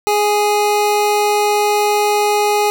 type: tone pair together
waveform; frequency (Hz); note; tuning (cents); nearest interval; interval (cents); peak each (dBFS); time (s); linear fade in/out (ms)
square; 415.3 / 830.6; G#4 / G#5; 0 / 0; octave; 1200; -16; 0.07-2.7; 0
effects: none